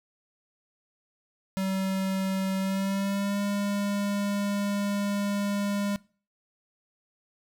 square tone with pitch glide, 191.3 to 202.2 Hz, G3 to G#3, -42 to -46 cents, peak -27 dBFS, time 1.57-5.96 s, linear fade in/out 0 ms, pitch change +96 cents, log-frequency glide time 2.59-3.41 s, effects noise-tail reverb RT60 0.4 s tail -22 dB re dry

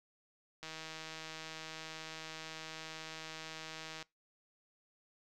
click train, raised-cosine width 0.2 ms, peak -28 dBFS, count 541, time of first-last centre 0.63-4.026 s, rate 159 Hz, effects noise-tail reverb RT60 0.2 s tail -23 dB re dry

